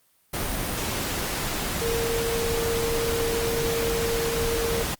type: tone in noise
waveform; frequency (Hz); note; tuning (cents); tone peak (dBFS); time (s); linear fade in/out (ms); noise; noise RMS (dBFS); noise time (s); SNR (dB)
sine; 461.7; A#4; -17; -25; 1.81-4.83; 10; pink; -28; 0.33-4.95; 0
effects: white hiss -64 dBFS RMS until 4.99 s + Opus 32 kbps